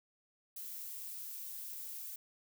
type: noise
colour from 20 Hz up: violet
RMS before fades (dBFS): -45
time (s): 0.56-2.16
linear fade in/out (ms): 5
effects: none